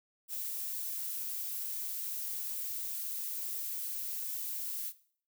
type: noise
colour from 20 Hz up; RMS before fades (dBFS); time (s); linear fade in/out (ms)
violet; -38; 0.28-4.93; 50
effects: noise-tail reverb RT60 0.5 s tail -17 dB re dry